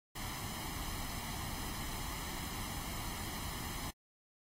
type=noise with comb filter; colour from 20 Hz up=pink; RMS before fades=-42 dBFS; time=0.15-3.91 s; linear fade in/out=10 ms; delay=0.98 ms; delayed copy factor=+0.65; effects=AAC 48 kbps